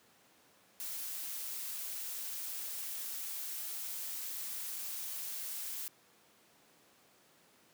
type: noise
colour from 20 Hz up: blue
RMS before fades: -41 dBFS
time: 0.8-5.88 s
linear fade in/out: 0 ms
effects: pink hiss -65 dBFS RMS until 7.73 s + high-pass 200 Hz 12 dB/octave